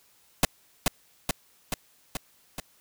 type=noise with echo; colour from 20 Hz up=pink; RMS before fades=-19 dBFS; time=0.43-0.45 s; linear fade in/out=2 ms; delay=430 ms; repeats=5; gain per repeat=-3 dB; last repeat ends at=2.6 s; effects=white hiss -62 dBFS RMS until 2.8 s